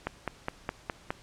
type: click train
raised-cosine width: 0.5 ms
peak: -15 dBFS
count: 6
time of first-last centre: 0.07-1.105 s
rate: 4.83 Hz
effects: pink hiss -55 dBFS RMS until 1.22 s + low-pass 8000 Hz 12 dB/octave